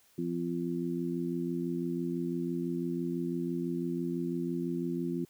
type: harmonic tone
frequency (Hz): 86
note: F2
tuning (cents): -26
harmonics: 2 / 3 / 4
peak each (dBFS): -35 / -35 / -35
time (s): 0.18-5.25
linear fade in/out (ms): 5
effects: white hiss -65 dBFS RMS until 5.29 s